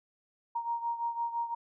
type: beating tone pair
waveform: sine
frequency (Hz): 934 / 939.9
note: A#5 / A#5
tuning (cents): +3 / +14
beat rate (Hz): 5.9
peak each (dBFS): -32 / -37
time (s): 0.55-1.55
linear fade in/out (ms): 10
effects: none

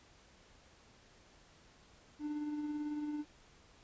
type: tone with tremolo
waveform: triangle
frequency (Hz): 297.8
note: D4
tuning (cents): +24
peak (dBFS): -33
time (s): 2.19-3.25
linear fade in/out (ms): 50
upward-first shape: sine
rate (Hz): 18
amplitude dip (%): 35
effects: pink hiss -63 dBFS RMS until 3.83 s + resampled to 16000 Hz

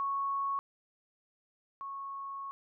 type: tone pair in turn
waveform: sine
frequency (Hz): 1106 / 1101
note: C#6 / C#6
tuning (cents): -4 / -12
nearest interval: unison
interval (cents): 8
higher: first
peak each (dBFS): -30 / -38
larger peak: first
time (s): 0-0.59 / 1.81-2.51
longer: second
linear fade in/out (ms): 0
effects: none

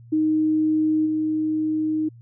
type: tone with level steps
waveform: sine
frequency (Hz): 311.1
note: D#4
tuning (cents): 0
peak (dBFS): -17 / -20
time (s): 0.12-2.09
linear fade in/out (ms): 10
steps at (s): 1.05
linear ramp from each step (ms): 20
effects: added 117 Hz sine -43 dBFS peak until 2.21 s

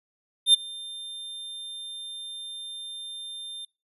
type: tone with ADSR envelope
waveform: square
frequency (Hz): 3600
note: A7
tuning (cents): +39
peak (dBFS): -12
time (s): 0.46-3.65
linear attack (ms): 78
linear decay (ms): 13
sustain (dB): -24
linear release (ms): 4
effects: noise-tail reverb RT60 0.3 s tail -25 dB re dry + resampled to 32000 Hz

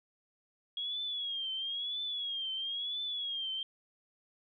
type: tone with vibrato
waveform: sine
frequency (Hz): 3300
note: G#7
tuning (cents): -12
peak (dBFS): -34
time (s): 0.77-3.63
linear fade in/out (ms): 2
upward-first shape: triangle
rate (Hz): 1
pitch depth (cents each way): 120
effects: none

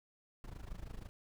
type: noise with amplitude modulation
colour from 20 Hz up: brown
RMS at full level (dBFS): -43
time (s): 0.44-1.09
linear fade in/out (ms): 0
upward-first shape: sine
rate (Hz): 26.2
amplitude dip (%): 85
effects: none

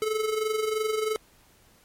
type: tone with amplitude modulation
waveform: square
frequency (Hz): 433.5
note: A4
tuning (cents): -26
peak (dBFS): -23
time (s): 0.02-1.16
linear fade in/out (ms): 0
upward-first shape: sine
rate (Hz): 23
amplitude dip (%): 60
effects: pink hiss -59 dBFS RMS until 1.84 s + MP3 64 kbps

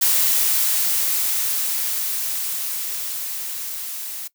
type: noise with level ramp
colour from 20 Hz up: blue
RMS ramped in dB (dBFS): -17 to -31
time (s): 0.01-4.28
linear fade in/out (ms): 10
effects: noise-tail reverb RT60 0.1 s tail -20 dB re dry

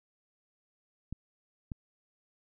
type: clicks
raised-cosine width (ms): 5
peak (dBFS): -25 / -25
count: 2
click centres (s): 1.126 / 1.718
effects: none

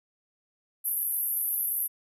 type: band-pass noise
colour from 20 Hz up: white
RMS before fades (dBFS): -29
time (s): 0.84-1.88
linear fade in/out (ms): 20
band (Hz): 11000 to 13000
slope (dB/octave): 96
effects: resampled to 32000 Hz

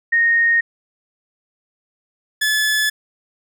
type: tone pair in turn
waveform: sine / sawtooth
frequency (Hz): 1856 / 1722.6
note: A#6 / A6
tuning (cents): -8 / -37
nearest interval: minor second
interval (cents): 129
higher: first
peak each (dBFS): -12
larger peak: neither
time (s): 0.12-0.61 / 2.41-2.9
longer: neither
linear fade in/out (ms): 10
effects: none

